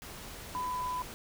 sine tone in noise, 1000 Hz, B5, 21 cents sharp, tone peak -32 dBFS, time 0.55-1.02 s, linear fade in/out 0 ms, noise pink, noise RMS -45 dBFS, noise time 0.02-1.14 s, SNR +10 dB, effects none

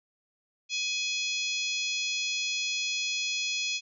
harmonic tone, 840 Hz, G#5, 19 cents sharp, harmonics 3 / 4 / 5 / 6 / 7 / 8, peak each -32 / -34 / -36 / -38 / -39 / -40 dBFS, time 0.69-3.81 s, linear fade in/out 50 ms, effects none

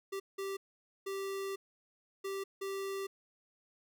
square tone bursts at uneven times, 390.7 Hz, G4, 6 cents flat, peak -37 dBFS, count 5, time 0.12-0.2 / 0.38-0.57 / 1.06-1.56 / 2.24-2.44 / 2.61-3.07 s, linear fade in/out 10 ms, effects none

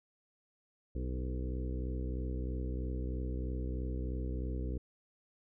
harmonic tone with a mistuned harmonic, 63.1 Hz, B1, 38 cents sharp, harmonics 1 / 2 / 3 / 4 / 5 / 6 / 7 / 8, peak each -35 / -43 / -48 / -46 / -46 / -51 / -49 / -52 dBFS, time 0.95-4.78 s, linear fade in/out 5 ms, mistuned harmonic 6, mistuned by +30 cents, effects none

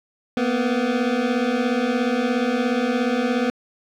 25% pulse beating tone pair, 232.7 / 249.7 Hz, A#3 / B3, -3 / +19 cents, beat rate 17 Hz, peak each -20 / -17 dBFS, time 0.37-3.5 s, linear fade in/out 2 ms, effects low-pass 4000 Hz 12 dB/octave + 9-bit

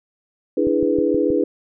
sine chord, E dominant seventh, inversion third, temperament equal, 293.7 / 329.6 / 415.3 / 493.9 Hz, D4 / E4 / G#4 / B4, 0 / 0 / 0 / 0 cents, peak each -21 dBFS, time 0.57-1.44 s, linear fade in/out 5 ms
click train, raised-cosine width 3 ms, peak -16 dBFS, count 5, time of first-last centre 0.67-1.304 s, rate 6.31 Hz
effects none

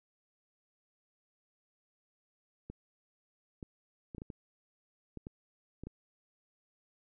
clicks, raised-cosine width 3 ms, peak -30 dBFS, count 10, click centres 2.7 / 3.628 / 4.148 / 4.182 / 4.219 / 4.302 / 5.173 / 5.269 / 5.836 / 5.87 s, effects none

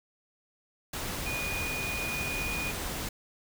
sine tone in noise, 2459 Hz, D#7, 21 cents flat, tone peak -33 dBFS, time 1.26-2.71 s, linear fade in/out 5 ms, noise pink, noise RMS -35 dBFS, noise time 0.93-3.09 s, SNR -1 dB, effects none

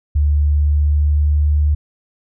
sine tone with pitch glide, 73.42 to 74.27 Hz, D2 to D2, 0 to +20 cents, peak -11 dBFS, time 0.15-1.75 s, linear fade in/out 10 ms, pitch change +20 cents, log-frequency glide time 0.31-1.51 s, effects none

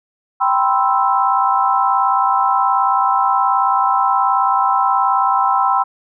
sine chord, C major seventh, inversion second, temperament equal, 784 / 987.8 / 1046.5 / 1318.5 Hz, G5 / B5 / C6 / E6, 0 / 0 / 0 / 0 cents, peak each -17 / -18 / -18 / -18 dBFS, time 0.4-5.84 s, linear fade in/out 20 ms, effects none

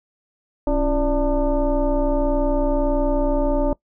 sine tone with frequency modulation, 277.2 Hz, C#4, in tune, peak -16 dBFS, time 0.67-3.73 s, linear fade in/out 2 ms, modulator 308 Hz, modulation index 1.5, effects noise-tail reverb RT60 0.1 s tail -21 dB re dry

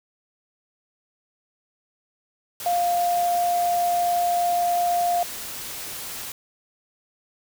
sine tone in noise, 701 Hz, F5, 6 cents sharp, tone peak -19 dBFS, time 2.66-5.23 s, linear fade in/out 2 ms, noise white, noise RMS -34 dBFS, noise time 2.6-6.32 s, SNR +12 dB, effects none

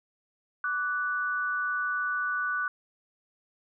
sine tone pair together, 1164 / 1482.9 Hz, D6 / F#6, -16 / +3 cents, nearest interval major third, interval 419 cents, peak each -32 / -28 dBFS, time 0.64-2.68 s, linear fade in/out 2 ms, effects none

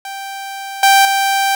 sawtooth tone with level steps, 784 Hz, G5, in tune, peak -21 / -3 / -9 dBFS, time 0.05-1.55 s, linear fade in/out 2 ms, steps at 0.83 / 1.05 s, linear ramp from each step 2 ms, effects none

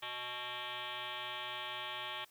sine tone with frequency modulation, 2093 Hz, C7, in tune, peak -39 dBFS, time 0.02-2.25 s, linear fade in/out 10 ms, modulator 246 Hz, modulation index 5.8, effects white hiss -66 dBFS RMS until 2.3 s

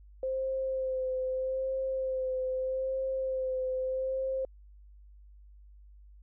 sine tone with vibrato, 522 Hz, C5, 4 cents flat, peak -29 dBFS, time 0.23-4.45 s, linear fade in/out 2 ms, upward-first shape sine, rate 0.8 Hz, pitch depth 22 cents each way, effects added 50 Hz sine -51 dBFS peak until 6.22 s

